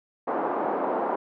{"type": "band-pass noise", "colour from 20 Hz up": "white", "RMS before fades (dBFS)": -27, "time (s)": [0.27, 1.16], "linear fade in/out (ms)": 10, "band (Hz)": [260, 970], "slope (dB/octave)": 24, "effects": []}